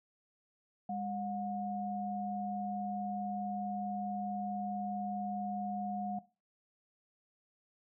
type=tone pair together; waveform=sine; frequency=202.6 / 722 Hz; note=G#3 / F#5; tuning=-43 / -43 cents; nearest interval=octave + minor seventh; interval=2200 cents; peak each=-39 / -37 dBFS; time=0.89-6.19 s; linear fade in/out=5 ms; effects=noise-tail reverb RT60 0.3 s tail -17 dB re dry